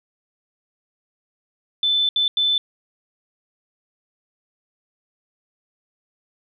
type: tone bursts at uneven times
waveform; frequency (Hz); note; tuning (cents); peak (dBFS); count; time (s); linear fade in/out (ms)
sine; 3520; A7; 0; -16; 3; 1.83-2.09 / 2.16-2.28 / 2.37-2.58; 2
effects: none